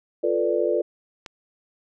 sine chord, B half-diminished seventh, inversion second, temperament equal, 349.2 / 440 / 493.9 / 587.3 Hz, F4 / A4 / B4 / D5, 0 / 0 / 0 / 0 cents, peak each -25 dBFS, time 0.23-0.82 s, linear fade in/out 10 ms
click, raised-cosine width 0.2 ms, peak -19 dBFS, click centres 1.262 s
effects none

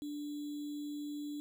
sine tone with sample-and-hold, 293.7 Hz, D4, in tune, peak -38 dBFS, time 0.02-1.4 s, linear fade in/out 0 ms, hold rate 3675 Hz, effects none

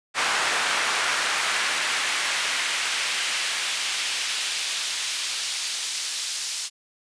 brown noise with high-pass filter sweep, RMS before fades -26 dBFS, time 0.14-6.7 s, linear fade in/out 50 ms, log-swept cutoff 1300 to 4800 Hz, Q 1, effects resampled to 22050 Hz

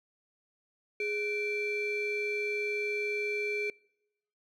triangle ring-modulated tone, 963 Hz, B5, 44 cents flat, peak -25 dBFS, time 1-3.7 s, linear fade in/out 2 ms, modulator 1380 Hz, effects noise-tail reverb RT60 0.9 s tail -26 dB re dry

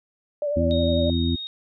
sine tone with vibrato, 582 Hz, D5, 16 cents flat, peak -22 dBFS, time 0.42-1.1 s, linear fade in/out 2 ms, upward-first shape sine, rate 11 Hz, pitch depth 38 cents each way
harmonic tone, 84 Hz, E2, 33 cents sharp, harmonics 1 / 2 / 3 / 4, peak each -23 / -29 / -24 / -29 dBFS, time 0.56-1.36 s, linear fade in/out 10 ms
sine tone, 3729 Hz, A#7, in tune, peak -30 dBFS, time 0.71-1.47 s, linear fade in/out 0 ms
effects none

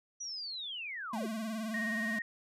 sine linear sweep, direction down, 5920 to 293.7 Hz, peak -38 dBFS, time 0.2-1.27 s, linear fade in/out 10 ms
square tone with vibrato, 220 Hz, A3, in tune, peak -36 dBFS, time 1.13-2.19 s, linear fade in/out 5 ms, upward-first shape sine, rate 19 Hz, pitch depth 68 cents each way
sine tone, 1864.7 Hz, A#6, in tune, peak -34 dBFS, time 1.74-2.22 s, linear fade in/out 2 ms
effects resampled to 32000 Hz

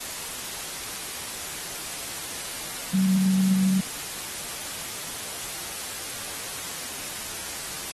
sine tone in noise, 189.4 Hz, F#3, 41 cents sharp, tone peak -19 dBFS, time 2.93-3.81 s, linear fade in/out 10 ms, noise white, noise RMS -34 dBFS, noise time 0-7.92 s, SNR +12 dB, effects AAC 32 kbps

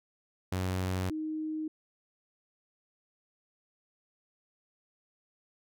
sawtooth / sine tone pair in turn, 92.7 / 311.8 Hz, F#2 / D#4, +4 / +4 cents, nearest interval octave + major sixth, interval 2100 cents, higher second, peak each -26 / -32 dBFS, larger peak first, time 0.52-1.1 / 1.1-1.68 s, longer neither, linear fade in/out 5 ms, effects none

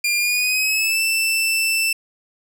sawtooth tone with pitch glide, 2400 to 2663 Hz, D7 to E7, +37 to +17 cents, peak -14 dBFS, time 0.04-1.93 s, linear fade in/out 5 ms, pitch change +180 cents, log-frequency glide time 0.17-1.02 s, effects none

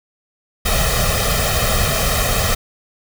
pink noise with comb filter, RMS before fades -17 dBFS, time 0.65-2.55 s, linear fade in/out 10 ms, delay 1.6 ms, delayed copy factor +0.95, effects none

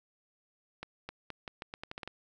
accelerating click train, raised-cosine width 0.3 ms, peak -24 dBFS, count 11, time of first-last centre 0.83-2.076 s, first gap 260 ms, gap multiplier 0.82, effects none

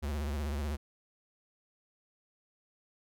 square tone with vibrato, 72.9 Hz, D2, 12 cents flat, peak -33 dBFS, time 0.02-0.77 s, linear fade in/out 20 ms, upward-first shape sine, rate 16 Hz, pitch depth 110 cents each way, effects none

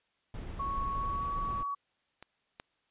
brown noise, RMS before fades -39 dBFS, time 0.34-1.63 s, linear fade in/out 2 ms
sine tone with pitch glide, 1108.7 to 1128.7 Hz, C#6 to C#6, 0 to +31 cents, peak -32 dBFS, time 0.59-1.75 s, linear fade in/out 10 ms, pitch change +31 cents, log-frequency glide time 0.95-1.25 s
clicks, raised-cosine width 0.3 ms, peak -31 / -27 dBFS, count 2, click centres 2.226 / 2.599 s
effects white hiss -75 dBFS RMS until 2.9 s + resampled to 8000 Hz

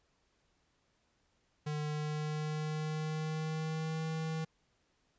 square tone with pitch glide, 150.6 to 159.56 Hz, D3 to D#3, +44 to +44 cents, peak -35 dBFS, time 1.66-4.45 s, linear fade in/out 10 ms, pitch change +100 cents, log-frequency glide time 1.87-4.04 s, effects pink hiss -75 dBFS RMS until 5.18 s + resampled to 16000 Hz

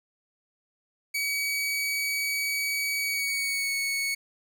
sawtooth tone with pitch glide, 2268 to 2217 Hz, C#7 to C#7, +39 to 0 cents, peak -23 dBFS, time 1.14-4.15 s, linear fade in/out 10 ms, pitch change -39 cents, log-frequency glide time 2.98-3.72 s, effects none

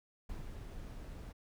brown noise with ADSR envelope, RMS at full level -43 dBFS, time 0.29-1.33 s, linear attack 6 ms, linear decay 160 ms, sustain -3 dB, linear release 19 ms, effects none

